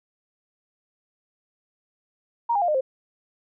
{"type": "tone with pitch steps", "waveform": "sine", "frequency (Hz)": [937, 811, 702, 607.6, 525.9], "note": ["A#5", "G#5", "F5", "D#5", "C5"], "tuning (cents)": [9, -41, 9, -41, 9], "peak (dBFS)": -19, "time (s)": [2.49, 2.81], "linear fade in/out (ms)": 10, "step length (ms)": 64, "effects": []}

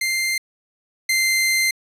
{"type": "tone pair in turn", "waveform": "sawtooth", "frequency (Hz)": [2093, 2083], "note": ["C7", "C7"], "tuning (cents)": [0, -8], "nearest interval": "unison", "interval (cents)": 8, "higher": "first", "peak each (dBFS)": [-16, -13], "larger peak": "second", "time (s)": [[0.01, 0.38], [1.09, 1.71]], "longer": "second", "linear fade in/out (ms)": 5, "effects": ["resampled to 32000 Hz"]}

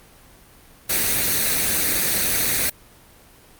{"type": "noise with comb filter", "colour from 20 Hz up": "white", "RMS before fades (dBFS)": -20, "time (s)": [0.89, 2.7], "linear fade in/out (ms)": 10, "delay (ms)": 0.48, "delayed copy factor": 0.5, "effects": ["pink hiss -49 dBFS RMS until 3.59 s", "Opus 32 kbps"]}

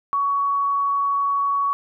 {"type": "tone", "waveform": "sine", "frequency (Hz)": 1122, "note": "C#6", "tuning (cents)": 21, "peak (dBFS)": -18, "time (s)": [0.13, 1.73], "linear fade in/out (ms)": 0, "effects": []}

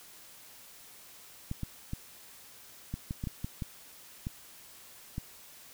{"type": "clicks", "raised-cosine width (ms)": 5, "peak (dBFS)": -22, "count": 11, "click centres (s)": [1.514, 1.633, 1.934, 2.94, 3.109, 3.239, 3.272, 3.445, 3.622, 4.269, 5.181], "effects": ["white hiss -53 dBFS RMS until 5.73 s"]}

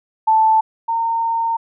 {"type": "tone pair in turn", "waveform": "sine", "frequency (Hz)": [880, 915.7], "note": ["A5", "A#5"], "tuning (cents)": [0, -31], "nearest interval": "minor second", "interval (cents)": 69, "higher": "second", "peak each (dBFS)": [-10, -16], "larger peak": "first", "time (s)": [[0.27, 0.61], [0.88, 1.57]], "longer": "second", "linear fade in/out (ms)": 10, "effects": []}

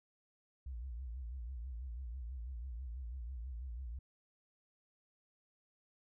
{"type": "tone with vibrato", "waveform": "sine", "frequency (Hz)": 61.4, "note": "B1", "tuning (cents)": -9, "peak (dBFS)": -40, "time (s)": [0.66, 3.99], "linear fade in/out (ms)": 5, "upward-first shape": "sine", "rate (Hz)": 6.1, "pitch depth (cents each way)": 160, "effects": ["tanh soft clip ceiling -37 dBFS"]}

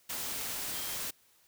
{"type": "tone in noise", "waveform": "sine", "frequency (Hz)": 3192, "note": "G7", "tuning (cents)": 31, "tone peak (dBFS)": -47, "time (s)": [0.73, 0.96], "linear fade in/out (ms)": 10, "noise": "white", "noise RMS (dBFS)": -37, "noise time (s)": [0.09, 1.11], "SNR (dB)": -13, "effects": ["white hiss -66 dBFS RMS until 1.47 s"]}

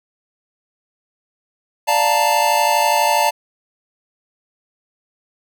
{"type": "chord", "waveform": "square", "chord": "Bb major seventh", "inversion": "first", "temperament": "equal", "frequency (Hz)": [587.3, 698.5, 880, 932.3], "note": ["D5", "F5", "A5", "Bb5"], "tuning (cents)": [0, 0, 0, 0], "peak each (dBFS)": [-22, -22, -17, -21], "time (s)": [1.87, 3.31], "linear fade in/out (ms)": 20, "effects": []}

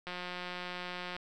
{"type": "click train", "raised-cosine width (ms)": 0.3, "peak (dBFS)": -24, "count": 197, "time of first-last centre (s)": [0.07, 1.165], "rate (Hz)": 179, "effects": []}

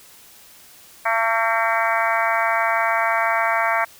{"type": "harmonic tone with a mistuned harmonic", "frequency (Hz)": 226.2, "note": "A3", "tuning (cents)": 48, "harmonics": [3, 4, 5, 6, 7, 8, 9, 10], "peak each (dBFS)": [-23, -24, -25, -26, -26, -27, -28, -28], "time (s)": [1.05, 3.85], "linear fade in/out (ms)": 10, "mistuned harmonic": 8, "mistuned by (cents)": 30, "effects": ["white hiss -47 dBFS RMS until 3.99 s"]}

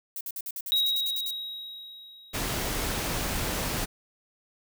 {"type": "noise bursts", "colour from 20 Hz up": "violet", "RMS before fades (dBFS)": -35, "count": 12, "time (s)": [0.16, 1.308], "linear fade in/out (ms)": 2, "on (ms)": 48, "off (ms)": 52}
{"type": "tone with exponential decay", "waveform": "triangle", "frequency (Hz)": 3814, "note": "A#7", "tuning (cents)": 39, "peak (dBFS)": -19, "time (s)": [0.72, 2.93], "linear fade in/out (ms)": 0, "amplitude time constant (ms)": 480}
{"type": "noise", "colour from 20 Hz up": "pink", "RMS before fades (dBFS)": -30, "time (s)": [2.33, 3.86], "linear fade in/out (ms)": 20}
{"effects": []}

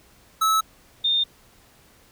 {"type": "tone pair in turn", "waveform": ["square", "sine"], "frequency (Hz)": [1300, 3636], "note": ["E6", "A#7"], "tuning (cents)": [-24, -44], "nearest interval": "octave + tritone", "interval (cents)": 1780, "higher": "second", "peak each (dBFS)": -18, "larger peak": "neither", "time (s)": [[0.41, 0.61], [1.04, 1.24]], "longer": "neither", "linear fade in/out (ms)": 10, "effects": ["pink hiss -55 dBFS RMS until 2.11 s"]}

